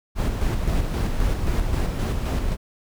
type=noise with tremolo; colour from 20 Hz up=brown; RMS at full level=-21 dBFS; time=0.15-2.57 s; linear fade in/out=50 ms; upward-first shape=square; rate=3.8 Hz; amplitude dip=35%; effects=none

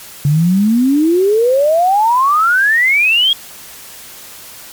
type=exponential sweep; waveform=sine; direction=up; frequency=139.6 to 3322 Hz; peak=-8 dBFS; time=0.25-3.33 s; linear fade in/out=2 ms; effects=white hiss -34 dBFS RMS until 4.72 s + MP3 96 kbps

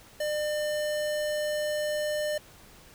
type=tone; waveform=square; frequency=600 Hz; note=D5; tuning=37 cents sharp; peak=-28 dBFS; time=0.2-2.38 s; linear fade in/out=5 ms; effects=pink hiss -53 dBFS RMS until 2.94 s

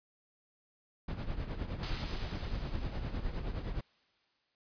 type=noise with tremolo; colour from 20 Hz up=brown; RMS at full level=-34 dBFS; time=1.08-3.81 s; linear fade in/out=5 ms; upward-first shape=triangle; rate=9.7 Hz; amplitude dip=70%
type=noise with exponential decay; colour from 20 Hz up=white; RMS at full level=-38 dBFS; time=1.83-4.55 s; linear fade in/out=0 ms; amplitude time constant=590 ms
effects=resampled to 11025 Hz

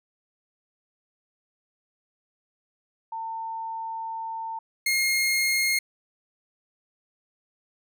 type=tone pair in turn; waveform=sine / sawtooth; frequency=900 / 2141 Hz; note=A5 / C7; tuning=+39 / +39 cents; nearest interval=octave + minor third; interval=1500 cents; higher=second; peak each=-30 / -18 dBFS; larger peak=second; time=3.12-4.59 / 4.86-5.79 s; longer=first; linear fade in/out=5 ms; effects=none

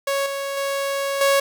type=tone with level steps; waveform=sawtooth; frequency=554 Hz; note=C#5; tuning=1 cent flat; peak=-16 / -21 / -18 / -11 dBFS; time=0.07-1.4 s; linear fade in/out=5 ms; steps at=0.26 / 0.57 / 1.21 s; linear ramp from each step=2 ms; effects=none

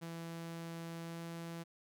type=tone with pitch glide; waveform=sawtooth; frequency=166.6 to 167.57 Hz; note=E3 to E3; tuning=+19 to +29 cents; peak=-39 dBFS; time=0.01-1.64 s; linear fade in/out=20 ms; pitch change=+10 cents; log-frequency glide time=1.03-1.21 s; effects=none

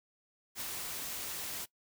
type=noise with ADSR envelope; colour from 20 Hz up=white; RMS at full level=-38 dBFS; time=0.55-1.66 s; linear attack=54 ms; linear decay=19 ms; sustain=-2 dB; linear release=24 ms; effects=noise-tail reverb RT60 0.1 s tail -20 dB re dry

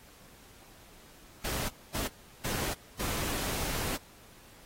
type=noise bursts at uneven times; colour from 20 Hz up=pink; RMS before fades=-34 dBFS; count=4; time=1.44-1.69 / 1.94-2.08 / 2.44-2.74 / 2.99-3.97 s; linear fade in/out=10 ms; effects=pink hiss -56 dBFS RMS until 4.65 s + AAC 48 kbps

